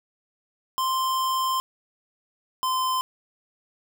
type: tone pair in turn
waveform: square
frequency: 1045 / 1032.4 Hz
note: C6 / C6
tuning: -2 / -23 cents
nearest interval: unison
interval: 21 cents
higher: first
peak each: -23 dBFS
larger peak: neither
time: 0.78-1.6 / 2.63-3.01 s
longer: first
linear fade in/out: 0 ms
effects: none